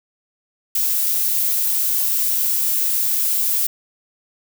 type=noise; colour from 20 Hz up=violet; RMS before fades=-19 dBFS; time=0.75-3.67 s; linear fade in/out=5 ms; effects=none